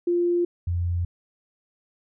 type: tone pair in turn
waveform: sine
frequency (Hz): 348.5 / 87.12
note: F4 / F2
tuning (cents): -4 / -4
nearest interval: 2 octaves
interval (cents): 2400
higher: first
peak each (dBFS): -19 / -22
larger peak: first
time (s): 0.07-0.45 / 0.67-1.05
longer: neither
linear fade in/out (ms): 5
effects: none